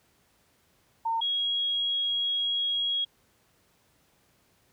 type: tone pair in turn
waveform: sine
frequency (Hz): 910 / 3301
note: A#5 / G#7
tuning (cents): -42 / -11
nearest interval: octave + minor seventh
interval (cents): 2231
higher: second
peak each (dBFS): -25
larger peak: neither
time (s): 1.05-1.21 / 1.21-3.05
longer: second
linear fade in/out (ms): 10
effects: pink hiss -66 dBFS RMS until 4.72 s + high-pass 60 Hz 12 dB/octave

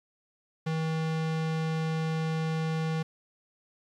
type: tone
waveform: square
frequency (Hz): 159.9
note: D#3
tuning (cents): +48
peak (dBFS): -28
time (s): 0.66-3.03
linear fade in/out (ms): 10
effects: low-pass 5000 Hz 12 dB/octave + 10-bit

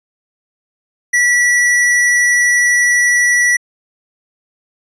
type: tone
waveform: square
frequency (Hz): 1948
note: B6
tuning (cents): -24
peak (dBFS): -10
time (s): 1.13-3.57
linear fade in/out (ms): 10
effects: resampled to 22050 Hz

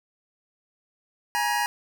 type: tone pair together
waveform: 25% pulse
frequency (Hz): 831.2 / 950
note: G#5 / A#5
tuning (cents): +1 / +33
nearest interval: major second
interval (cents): 232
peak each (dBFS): -22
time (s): 1.35-1.66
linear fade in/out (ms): 0
effects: none

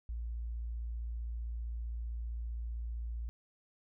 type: tone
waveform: sine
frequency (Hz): 57.7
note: A#1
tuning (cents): -17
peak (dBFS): -36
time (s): 0.09-3.29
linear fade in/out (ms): 0
effects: none

